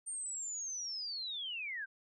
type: linear sweep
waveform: sine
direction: down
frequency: 8870 to 1518 Hz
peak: -38 dBFS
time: 0.06-1.86 s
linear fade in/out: 20 ms
effects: none